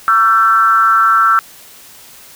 sine tone with frequency modulation, 1341 Hz, E6, 29 cents sharp, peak -7 dBFS, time 0.08-1.39 s, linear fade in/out 0 ms, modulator 210 Hz, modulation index 0.7, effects white hiss -39 dBFS RMS until 2.35 s

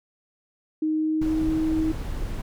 sine tone with pitch glide, 311.5 to 316.6 Hz, D#4 to D#4, +2 to +30 cents, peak -21 dBFS, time 0.82-1.92 s, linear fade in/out 5 ms, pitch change +28 cents, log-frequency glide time 0.96-1.49 s
brown noise, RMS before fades -30 dBFS, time 1.21-2.42 s, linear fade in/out 10 ms
effects none

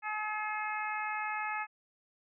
harmonic tone, 426.6 Hz, G#4, 46 cents sharp, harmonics 2 / 3 / 4 / 5 / 6, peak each -37 / -39 / -40 / -41 / -42 dBFS, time 0.02-1.67 s, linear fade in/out 50 ms, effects none

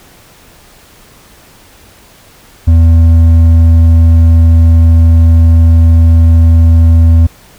triangle tone with hard clipping, 82.41 Hz, E2, in tune, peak -3 dBFS, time 2.67-7.27 s, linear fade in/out 10 ms, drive 8 dB, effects pink hiss -40 dBFS RMS until 7.58 s

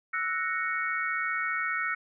sine chord, F# dominant seventh, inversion third, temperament equal with one note detuned, 1318.5 / 1473.2 / 1864.7 / 2217 Hz, E6 / F#6 / A#6 / C#7, 0 / -8 / 0 / 0 cents, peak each -33 dBFS, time 0.13-1.95 s, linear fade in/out 10 ms, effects none

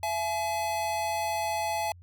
square tone pair together, 674.6 / 850 Hz, E5 / G#5, +40 / +40 cents, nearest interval major third, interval 400 cents, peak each -33 / -30 dBFS, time 0.03-1.92 s, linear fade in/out 2 ms, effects added 88 Hz sine -48 dBFS peak until 2.02 s

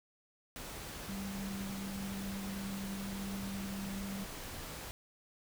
sine tone in noise, 196 Hz, G3, in tune, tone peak -39 dBFS, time 1.09-4.24 s, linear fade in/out 0 ms, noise pink, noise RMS -45 dBFS, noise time 0.56-4.91 s, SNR +3 dB, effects none

